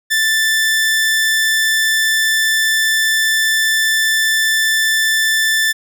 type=tone; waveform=sawtooth; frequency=1765 Hz; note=A6; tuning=5 cents sharp; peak=-9 dBFS; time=0.1-5.73 s; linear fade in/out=20 ms; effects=none